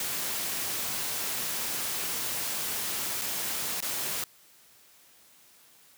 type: noise with dropouts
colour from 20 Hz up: white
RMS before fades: -32 dBFS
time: 0-4.24 s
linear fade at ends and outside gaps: 2 ms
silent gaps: 3.215-3.218 / 3.805-3.824 s
effects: white hiss -58 dBFS RMS until 5.97 s + high-pass 80 Hz 12 dB/octave